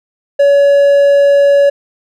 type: tone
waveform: triangle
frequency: 565 Hz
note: C#5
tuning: 33 cents sharp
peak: -3 dBFS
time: 0.39-1.7 s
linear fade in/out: 10 ms
effects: none